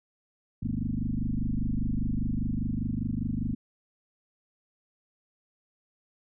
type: tone with frequency modulation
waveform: sine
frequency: 124.8 Hz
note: B2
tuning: 19 cents sharp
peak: -26 dBFS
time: 0.62-3.55 s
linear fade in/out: 10 ms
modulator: 25 Hz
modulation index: 5.4
effects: none